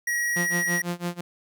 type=tone; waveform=square; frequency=1906 Hz; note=A#6; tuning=38 cents sharp; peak=-24 dBFS; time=0.07-0.82 s; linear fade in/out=5 ms
type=tone with tremolo; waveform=sawtooth; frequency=174.61 Hz; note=F3; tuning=in tune; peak=-21 dBFS; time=0.36-1.21 s; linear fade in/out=5 ms; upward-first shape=sine; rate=6 Hz; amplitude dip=95%
effects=none